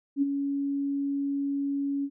sine tone with ADSR envelope, 280 Hz, C#4, 18 cents sharp, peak -19 dBFS, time 0.16-2.1 s, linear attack 61 ms, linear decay 21 ms, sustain -7 dB, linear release 60 ms, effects none

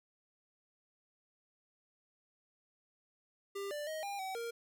square tone with pitch steps, 397.7 / 590 / 628 / 803 / 761 / 466.1 Hz, G4 / D5 / D#5 / G5 / F#5 / A#4, +25 / +8 / +16 / +41 / +48 / 0 cents, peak -39 dBFS, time 3.55-4.51 s, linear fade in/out 10 ms, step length 160 ms, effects none

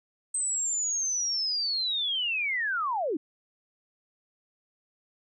sine linear sweep, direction down, 8290 to 268.6 Hz, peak -26 dBFS, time 0.34-3.17 s, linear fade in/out 5 ms, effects none

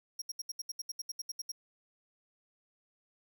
40% pulse tone bursts, 5600 Hz, F8, 4 cents sharp, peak -35 dBFS, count 14, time 0.19-1.518 s, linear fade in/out 5 ms, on 28 ms, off 72 ms, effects none

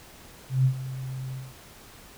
sine tone with ADSR envelope, 130.81 Hz, C3, in tune, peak -16 dBFS, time 0.49-1.55 s, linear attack 160 ms, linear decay 84 ms, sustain -15 dB, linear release 230 ms, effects pink hiss -49 dBFS RMS until 2.17 s

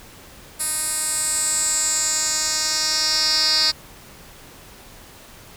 10% pulse tone with band-pass filter sweep, 310.2 Hz, D#4, 5 cents flat, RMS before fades -21 dBFS, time 0.59-3.72 s, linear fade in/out 20 ms, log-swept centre 10000 to 4800 Hz, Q 4.8, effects pink hiss -44 dBFS RMS until 5.56 s

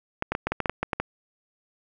clicks, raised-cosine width 0.5 ms, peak -10 dBFS, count 11, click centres 0.224 / 0.32 / 0.351 / 0.47 / 0.52 / 0.603 / 0.658 / 0.696 / 0.83 / 0.932 / 1 s, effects none

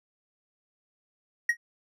triangle tone with exponential decay, 1890 Hz, A#6, 23 cents sharp, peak -15 dBFS, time 1.49-1.57 s, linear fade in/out 5 ms, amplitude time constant 16 ms, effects none

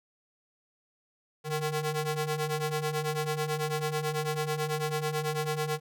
sawtooth ring-modulated tone, 306.9 Hz, D#4, 24 cents flat, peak -22 dBFS, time 1.44-5.8 s, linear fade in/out 50 ms, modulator 158 Hz, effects none

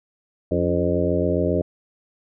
harmonic tone with a mistuned harmonic, 87.31 Hz, F2, in tune, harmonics 1 / 2 / 3 / 4 / 5 / 6 / 7, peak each -26 / -26 / -26 / -26 / -26 / -26 / -26 dBFS, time 0.51-1.62 s, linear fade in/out 5 ms, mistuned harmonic 3, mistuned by +76 cents, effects none

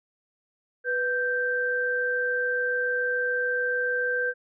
sine tone pair together, 493.9 / 1566.5 Hz, B4 / G6, 0 / -2 cents, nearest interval octave + minor sixth, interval 1998 cents, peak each -28 / -25 dBFS, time 0.84-4.34 s, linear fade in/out 50 ms, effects none

